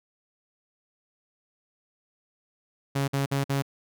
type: tone bursts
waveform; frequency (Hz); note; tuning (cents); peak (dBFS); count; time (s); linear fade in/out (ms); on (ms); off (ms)
sawtooth; 138.4; C#3; -2; -20; 4; 2.95-3.623; 10; 130; 51
effects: none